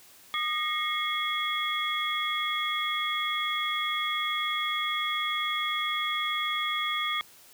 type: tone cluster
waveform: sine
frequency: 1222 / 1869 / 2161 / 3346 Hz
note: D#6 / A#6 / C#7 / G#7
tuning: -32 / +4 / -45 / +12 cents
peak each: -31 / -38 / -32 / -31 dBFS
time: 0.34-7.21 s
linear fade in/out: 0 ms
effects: white hiss -54 dBFS RMS until 7.53 s + high-pass 60 Hz 12 dB/octave